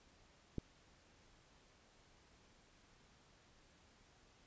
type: click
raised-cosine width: 3 ms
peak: -27 dBFS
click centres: 0.583 s
effects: pink hiss -68 dBFS RMS until 4.46 s + resampled to 16000 Hz